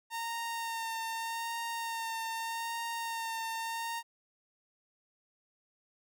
sawtooth tone with vibrato, 916 Hz, A#5, 31 cents flat, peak -31 dBFS, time 0.1-4.03 s, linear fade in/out 50 ms, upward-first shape sine, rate 0.82 Hz, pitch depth 20 cents each way, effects none

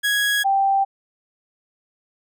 30% pulse / sine tone pair in turn, 1661.2 / 784 Hz, G#6 / G5, 0 / 0 cents, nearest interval octave + minor second, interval 1300 cents, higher first, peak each -15 dBFS, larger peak neither, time 0.03-0.44 / 0.44-0.85 s, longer neither, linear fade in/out 20 ms, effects none

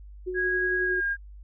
sine tone with tremolo, 366.6 Hz, F#4, 16 cents flat, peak -27 dBFS, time 0.26-1.01 s, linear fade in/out 20 ms, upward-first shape sine, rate 11 Hz, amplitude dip 35%
sine tone with pitch glide, 1650 to 1617.9 Hz, G#6 to G#6, -12 to -46 cents, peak -24 dBFS, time 0.34-1.17 s, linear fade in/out 50 ms, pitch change -34 cents, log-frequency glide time 0.82-1.02 s
effects added 50 Hz sine -42 dBFS peak until 1.43 s

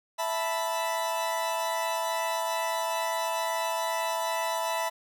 40% pulse chord, E suspended fourth, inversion none, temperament equal, 659.3 / 880 / 987.8 Hz, E5 / A5 / B5, 0 / 0 / 0 cents, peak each -31 / -33 / -30 dBFS, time 0.18-4.9 s, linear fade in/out 20 ms, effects none

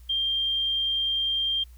sine tone, 3185 Hz, G7, 27 cents sharp, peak -23 dBFS, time 0.09-1.64 s, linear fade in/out 10 ms, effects added 60 Hz sine -45 dBFS peak until 1.77 s + white hiss -62 dBFS RMS until 1.77 s

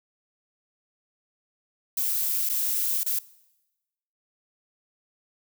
violet noise with dropouts, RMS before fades -26 dBFS, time 1.97-3.19 s, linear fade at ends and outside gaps 5 ms, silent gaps 2.491-2.496 / 3.034-3.061 s, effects noise-tail reverb RT60 1.0 s tail -21 dB re dry

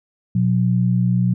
sine tone pair together, 121.2 / 181.6 Hz, B2 / F#3, -32 / -32 cents, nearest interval perfect fifth, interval 700 cents, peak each -17 dBFS, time 0.35-1.34 s, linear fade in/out 5 ms, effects none

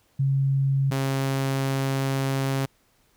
sine / sawtooth tone pair in turn, 136.5 / 135.32 Hz, C#3 / C#3, -26 / -41 cents, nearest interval unison, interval 15 cents, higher first, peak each -19 / -19 dBFS, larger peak neither, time 0.19-0.91 / 0.91-2.66 s, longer second, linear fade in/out 10 ms, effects pink hiss -64 dBFS RMS until 3.16 s

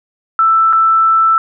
sine tone with dropouts, 1325 Hz, E6, 9 cents sharp, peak -7 dBFS, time 0.39-1.38 s, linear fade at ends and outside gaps 1 ms, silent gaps 0.727-0.731 s, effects none

